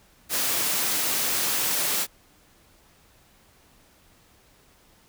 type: high-pass noise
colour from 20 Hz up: white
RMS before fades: -25 dBFS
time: 0.29-2.07 s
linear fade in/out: 50 ms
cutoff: 140 Hz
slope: 12 dB/octave
effects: pink hiss -58 dBFS RMS until 5.08 s